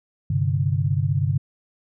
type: chord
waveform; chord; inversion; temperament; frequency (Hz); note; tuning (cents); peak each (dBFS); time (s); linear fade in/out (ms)
sine; G suspended fourth; none; equal; 98 / 130.81 / 146.83; G2 / C3 / D3; 0 / 0 / 0; -23 / -23 / -23; 0.3-1.38; 5
effects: none